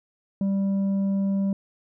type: tone with tanh clipping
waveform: sine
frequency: 196 Hz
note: G3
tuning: in tune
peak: -22 dBFS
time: 0.41-1.53 s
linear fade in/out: 2 ms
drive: 5 dB
effects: none